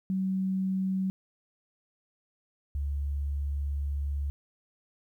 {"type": "tone pair in turn", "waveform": "sine", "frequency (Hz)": [189.6, 71.02], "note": ["F#3", "C#2"], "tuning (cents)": [43, 43], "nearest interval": "octave + perfect fourth", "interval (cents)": 1700, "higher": "first", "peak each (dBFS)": [-26, -28], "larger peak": "first", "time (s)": [[0.1, 1.1], [2.75, 4.3]], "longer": "second", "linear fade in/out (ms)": 0, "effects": ["11-bit"]}